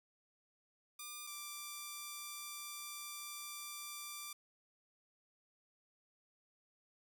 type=tone pair in turn; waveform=5% pulse; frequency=1200 / 1177.3 Hz; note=D6 / D6; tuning=+37 / +4 cents; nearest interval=unison; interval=33 cents; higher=first; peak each=-34 / -33 dBFS; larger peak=second; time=0.99-1.27 / 1.27-4.33 s; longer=second; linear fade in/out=5 ms; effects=none